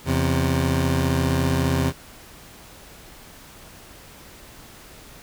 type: tone pair together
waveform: 20% pulse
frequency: 83.5 / 132.64 Hz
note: E2 / C3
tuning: +23 / +24 cents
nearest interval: minor sixth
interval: 801 cents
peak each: -17 dBFS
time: 0.05-1.93 s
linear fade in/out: 50 ms
effects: pink hiss -45 dBFS RMS until 5.22 s